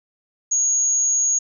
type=tone; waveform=sine; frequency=6645 Hz; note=G#8; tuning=in tune; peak=-16 dBFS; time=0.51-1.39 s; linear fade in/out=10 ms; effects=none